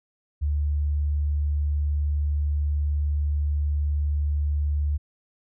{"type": "tone", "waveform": "sine", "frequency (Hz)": 73.42, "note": "D2", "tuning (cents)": 0, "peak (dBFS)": -21, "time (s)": [0.41, 4.98], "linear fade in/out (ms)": 20, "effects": []}